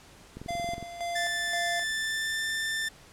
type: click train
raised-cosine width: 3 ms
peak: -27 dBFS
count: 11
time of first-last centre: 0.37-0.827 s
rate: 21.9 Hz
type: tone with tremolo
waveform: square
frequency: 690 Hz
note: F5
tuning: 21 cents flat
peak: -31 dBFS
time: 0.48-1.84 s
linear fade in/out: 10 ms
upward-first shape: square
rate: 1.9 Hz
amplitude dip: 65%
type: tone with pitch glide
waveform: sawtooth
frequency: 1760 to 1781.5 Hz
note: A6 to A6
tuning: 0 to +21 cents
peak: -25 dBFS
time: 1.15-2.89 s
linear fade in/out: 10 ms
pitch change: +21 cents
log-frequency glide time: 1.77-2.44 s
effects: pink hiss -53 dBFS RMS until 3.12 s + low-pass 10000 Hz 12 dB/octave